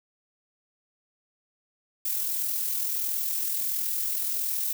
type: noise with amplitude modulation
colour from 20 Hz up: violet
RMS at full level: -27 dBFS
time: 2.05-4.73 s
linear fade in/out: 5 ms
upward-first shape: sine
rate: 41.5 Hz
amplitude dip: 35%
effects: none